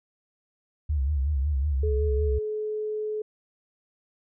sine tone with vibrato, 70.8 Hz, C#2, 37 cents sharp, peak -22 dBFS, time 0.89-2.39 s, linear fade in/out 10 ms, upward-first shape sine, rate 5.4 Hz, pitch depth 130 cents each way
sine tone, 427.6 Hz, A4, 49 cents flat, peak -27 dBFS, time 1.83-3.22 s, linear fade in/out 5 ms
effects none

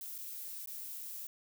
violet noise with dropouts, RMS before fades -44 dBFS, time 0.01-1.27 s, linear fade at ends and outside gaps 2 ms, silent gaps 0.181-0.185 / 0.659-0.673 s, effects none

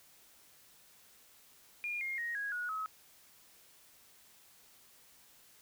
sine tone with pitch steps, 2419 / 2130 / 1876.1 / 1652.2 / 1455.1 / 1281.4 Hz, D#7 / C7 / A#6 / G#6 / F#6 / E6, -49 / +30 / +11 / -9 / -29 / -49 cents, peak -35 dBFS, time 1.84-2.86 s, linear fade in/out 0 ms, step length 170 ms, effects white hiss -62 dBFS RMS until 5.61 s

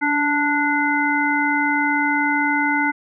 harmonic tone with a mistuned harmonic, 293.7 Hz, D4, in tune, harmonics 1 / 3 / 5 / 7, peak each -22 / -22 / -22 / -22 dBFS, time 0.01-2.92 s, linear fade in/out 20 ms, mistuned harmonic 1, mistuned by -27 cents, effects none

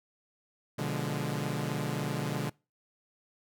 sawtooth chord, B diminished seventh, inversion none, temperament equal, 123.47 / 146.83 / 174.61 / 207.7 Hz, B2 / D3 / F3 / Ab3, 0 / 0 / 0 / 0 cents, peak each -33 / -30 / -35 / -34 dBFS, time 0.78-2.5 s, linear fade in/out 10 ms, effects noise-tail reverb RT60 0.3 s tail -25 dB re dry

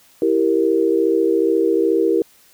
sine chord, E diminished, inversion none, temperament equal, 329.6 / 392 / 466.2 Hz, E4 / G4 / Bb4, 0 / 0 / 0 cents, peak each -18 dBFS, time 0.22-2.22 s, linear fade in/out 2 ms, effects white hiss -52 dBFS RMS until 2.53 s

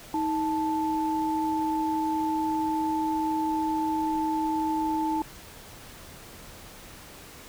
sine tone pair together, 315.7 / 878.1 Hz, D#4 / A5, +25 / -4 cents, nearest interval octave + tritone, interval 1771 cents, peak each -27 dBFS, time 0.14-5.22 s, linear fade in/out 2 ms, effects pink hiss -46 dBFS RMS until 7.48 s

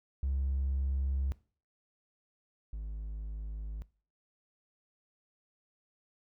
triangle tone pair in turn, 67.6 / 52.63 Hz, C#2 / G#1, -43 / +24 cents, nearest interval major third, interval 433 cents, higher first, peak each -26 / -34 dBFS, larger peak first, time 0.23-1.32 / 2.73-3.82 s, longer neither, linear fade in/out 0 ms, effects noise-tail reverb RT60 0.4 s tail -21 dB re dry + tanh soft clip ceiling -25 dBFS

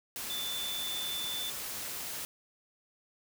sine tone in noise, 3520 Hz, A7, in tune, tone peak -35 dBFS, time 0.3-1.5 s, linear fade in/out 0 ms, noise white, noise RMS -39 dBFS, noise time 0.16-2.25 s, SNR +1 dB, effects none

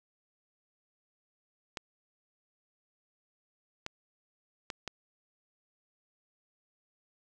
clicks, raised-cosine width 0.2 ms, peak -19 dBFS, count 4, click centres 1.772 / 3.864 / 4.702 / 4.877 s, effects 9-bit

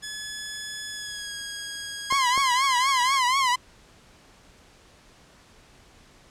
10% pulse tone with pitch glide, 1706 to 1646 Hz, G#6 to G#6, +46 to -16 cents, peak -23 dBFS, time 0.02-3.2 s, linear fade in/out 20 ms, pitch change -62 cents, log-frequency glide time 0.9-1.34 s
sawtooth tone with vibrato, 1039 Hz, C6, 12 cents flat, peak -16 dBFS, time 2.1-3.56 s, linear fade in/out 10 ms, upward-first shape triangle, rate 4.1 Hz, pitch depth 140 cents each way
clicks, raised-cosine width 1 ms, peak -19 dBFS, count 2, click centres 2.125 / 2.377 s
effects pink hiss -54 dBFS RMS until 6.3 s + low-pass 8000 Hz 12 dB/octave

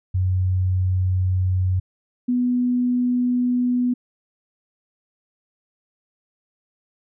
sine tone pair in turn, 92.5 / 246.9 Hz, F#2 / B3, 0 / 0 cents, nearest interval octave + perfect fourth, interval 1700 cents, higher second, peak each -17 dBFS, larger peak neither, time 0.14-1.8 / 2.28-3.94 s, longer neither, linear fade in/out 10 ms, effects none

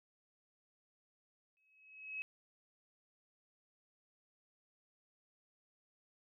sine tone with exponential growth, 2564 Hz, E7, 49 cents flat, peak -37 dBFS, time 1.57-2.22 s, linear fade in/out 0 ms, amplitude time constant 140 ms, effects none

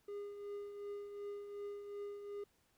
triangle tone with tremolo, 407.6 Hz, G#4, 32 cents flat, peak -39 dBFS, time 0.08-2.44 s, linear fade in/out 5 ms, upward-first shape triangle, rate 2.7 Hz, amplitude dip 55%, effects pink hiss -75 dBFS RMS until 2.77 s

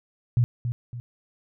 sine tone with echo, 120.6 Hz, B2, 41 cents flat, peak -16 dBFS, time 0.37-0.44 s, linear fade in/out 0 ms, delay 280 ms, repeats 2, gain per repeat -8 dB, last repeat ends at 1 s, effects none

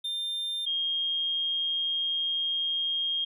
triangle / sine tone pair in turn, 3600 / 3234 Hz, A7 / G#7, +39 / -47 cents, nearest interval major second, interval 186 cents, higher first, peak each -28 / -26 dBFS, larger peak second, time 0.04-0.66 / 0.66-3.25 s, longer second, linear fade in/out 10 ms, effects none

